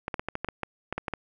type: clicks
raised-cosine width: 0.5 ms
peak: -15 dBFS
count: 12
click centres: 0.081 / 0.142 / 0.195 / 0.286 / 0.354 / 0.446 / 0.487 / 0.633 / 0.926 / 0.98 / 1.082 / 1.137 s
effects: none